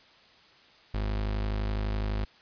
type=tone; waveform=35% pulse; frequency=51.91 Hz; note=G#1; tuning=in tune; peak=-26 dBFS; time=0.94-2.25 s; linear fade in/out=5 ms; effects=white hiss -57 dBFS RMS until 2.41 s + resampled to 11025 Hz